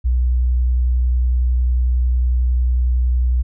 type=tone with vibrato; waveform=sine; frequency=61.74 Hz; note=B1; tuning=in tune; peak=-13 dBFS; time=0.04-3.43 s; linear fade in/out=20 ms; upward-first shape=triangle; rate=11 Hz; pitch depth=16 cents each way; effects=none